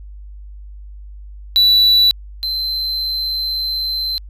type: tone pair in turn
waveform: triangle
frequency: 3951 / 4088 Hz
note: B7 / C8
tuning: 0 / -41 cents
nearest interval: minor second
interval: 59 cents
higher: second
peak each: -7 / -17 dBFS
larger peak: first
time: 1.56-2.11 / 2.43-4.18 s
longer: second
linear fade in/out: 0 ms
effects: added 50 Hz sine -32 dBFS peak until 4.29 s